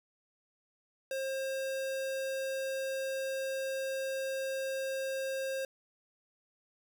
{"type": "tone", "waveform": "square", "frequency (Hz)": 534, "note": "C5", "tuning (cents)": 35, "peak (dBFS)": -34, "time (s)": [1.11, 5.65], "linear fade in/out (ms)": 2, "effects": []}